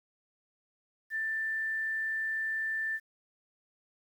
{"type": "tone with quantisation", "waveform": "sine", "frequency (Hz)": 1774, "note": "A6", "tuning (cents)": 14, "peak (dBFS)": -30, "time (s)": [1.1, 3], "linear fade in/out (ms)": 50, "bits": 10, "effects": []}